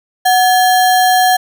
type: tone with sample-and-hold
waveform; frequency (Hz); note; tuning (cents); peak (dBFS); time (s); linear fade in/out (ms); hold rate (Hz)
sine; 740; F#5; 0; -7; 0.25-1.37; 10; 2450
effects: none